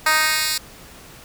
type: tone with high-pass filter sweep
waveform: 10% pulse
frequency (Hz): 311.1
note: D#4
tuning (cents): 0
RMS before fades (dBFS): -19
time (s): 0.06-0.58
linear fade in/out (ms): 5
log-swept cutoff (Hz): 1200 to 4100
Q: 1
effects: pink hiss -43 dBFS RMS until 1.24 s